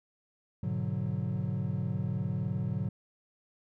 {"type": "chord", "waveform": "triangle", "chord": "G# half-diminished seventh", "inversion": "none", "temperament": "equal", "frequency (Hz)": [103.83, 123.47, 146.83, 185], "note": ["G#2", "B2", "D3", "F#3"], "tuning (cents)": [0, 0, 0, 0], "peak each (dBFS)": -33, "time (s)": [0.63, 2.89], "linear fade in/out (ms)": 5, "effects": ["tanh soft clip ceiling -19 dBFS"]}